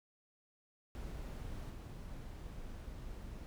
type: noise with level steps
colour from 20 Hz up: brown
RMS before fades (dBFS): -44 / -47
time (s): 0.95-3.46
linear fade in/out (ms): 0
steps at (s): 1.7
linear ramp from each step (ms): 5
effects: none